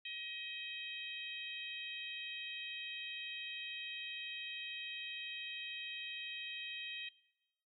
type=harmonic tone; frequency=633 Hz; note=D#5; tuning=30 cents sharp; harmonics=3 / 4 / 5 / 6; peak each=-52 / -45 / -46 / -50 dBFS; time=0.05-7.09 s; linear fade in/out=5 ms; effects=noise-tail reverb RT60 0.9 s tail -20 dB re dry